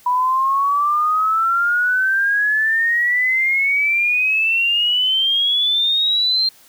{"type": "exponential sweep", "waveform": "sine", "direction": "up", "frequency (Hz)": [980, 4186], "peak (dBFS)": -14, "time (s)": [0.06, 6.49], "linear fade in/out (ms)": 5, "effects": ["white hiss -49 dBFS RMS until 6.68 s"]}